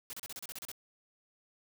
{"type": "noise bursts", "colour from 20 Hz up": "white", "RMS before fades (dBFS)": -43, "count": 10, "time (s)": [0.1, 0.716], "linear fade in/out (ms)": 0, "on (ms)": 31, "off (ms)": 34, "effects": []}